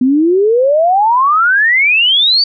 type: exponential sweep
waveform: sine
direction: up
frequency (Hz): 246.5 to 4657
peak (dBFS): -7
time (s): 0.01-2.44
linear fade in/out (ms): 5
effects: none